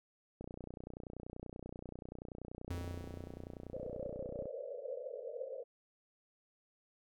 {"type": "click train", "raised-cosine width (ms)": 2, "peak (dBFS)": -32, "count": 124, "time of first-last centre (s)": [0.41, 4.456], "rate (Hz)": 30.4}
{"type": "tone with exponential decay", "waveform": "square", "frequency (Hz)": 87.31, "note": "F2", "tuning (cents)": 0, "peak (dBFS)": -38, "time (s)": [2.7, 4.18], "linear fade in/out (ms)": 5, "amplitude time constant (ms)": 320}
{"type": "band-pass noise", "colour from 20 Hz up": "pink", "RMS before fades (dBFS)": -44, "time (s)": [3.73, 5.64], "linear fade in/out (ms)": 20, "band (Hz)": [460, 600], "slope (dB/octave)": 96}
{"effects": []}